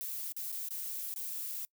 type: noise with dropouts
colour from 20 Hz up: violet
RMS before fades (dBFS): -39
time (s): 0.01-1.65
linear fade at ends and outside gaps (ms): 0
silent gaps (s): 0.321-0.365 / 0.519-0.525 / 0.686-0.707 / 1.14-1.161
effects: noise-tail reverb RT60 0.1 s tail -25 dB re dry